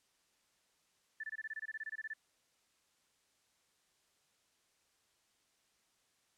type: tone bursts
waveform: sine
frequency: 1760 Hz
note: A6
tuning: in tune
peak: -39 dBFS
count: 16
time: 1.2-2.136 s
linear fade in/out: 5 ms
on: 36 ms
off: 24 ms
effects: white hiss -75 dBFS RMS until 6.37 s + low-pass 9000 Hz 12 dB/octave